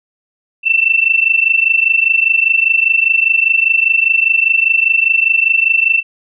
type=tone pair together; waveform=sine; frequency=2666 / 2691 Hz; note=E7 / E7; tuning=+19 / +35 cents; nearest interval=unison; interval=16 cents; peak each=-12 dBFS; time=0.63-6.03 s; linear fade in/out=50 ms; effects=none